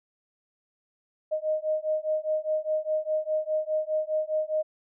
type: beating tone pair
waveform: sine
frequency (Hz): 618 / 622.9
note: D#5 / D#5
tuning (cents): -12 / +2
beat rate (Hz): 4.9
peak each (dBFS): -28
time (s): 1.31-4.63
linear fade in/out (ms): 20
effects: none